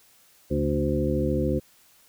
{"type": "harmonic tone with a mistuned harmonic", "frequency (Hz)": 73.5, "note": "D2", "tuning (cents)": 2, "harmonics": [1, 2, 3, 4, 5, 7], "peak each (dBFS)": [-29, -29, -29, -29, -29, -29], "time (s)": [0.5, 1.6], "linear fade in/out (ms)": 20, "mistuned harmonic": 2, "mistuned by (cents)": -60, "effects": ["white hiss -58 dBFS RMS until 2.08 s"]}